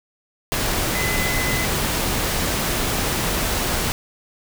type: tone in noise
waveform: sine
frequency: 2023 Hz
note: B6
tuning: 41 cents sharp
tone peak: -25 dBFS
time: 0.95-1.65 s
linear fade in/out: 0 ms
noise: pink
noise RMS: -22 dBFS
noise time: 0.52-3.92 s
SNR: -6 dB
effects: none